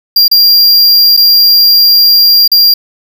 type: tone with dropouts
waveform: square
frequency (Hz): 4771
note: D8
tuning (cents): +26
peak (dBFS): -3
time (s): 0.16-2.74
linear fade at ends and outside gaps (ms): 5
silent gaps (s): 0.281-0.313 / 1.167-1.173 / 2.478-2.516
effects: 7-bit